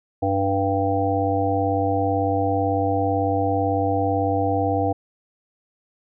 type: harmonic tone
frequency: 98 Hz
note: G2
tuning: in tune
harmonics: 1 / 3 / 5 / 7 / 8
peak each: -25 / -25 / -25 / -25 / -25 dBFS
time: 0.22-4.93 s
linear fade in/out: 10 ms
effects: none